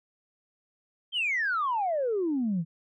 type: exponential sweep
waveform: sine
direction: down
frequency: 3213 to 155.56 Hz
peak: -24 dBFS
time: 1.12-2.65 s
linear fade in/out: 50 ms
effects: tanh soft clip ceiling -21 dBFS